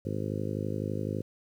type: harmonic tone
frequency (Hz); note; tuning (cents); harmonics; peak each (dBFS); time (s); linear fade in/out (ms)
51.91; G#1; 0; 2 / 3 / 4 / 5 / 6 / 7 / 8 / 9 / 10; -35 / -37 / -38 / -39 / -40 / -40 / -41 / -42 / -42; 0.05-1.22; 5
effects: 10-bit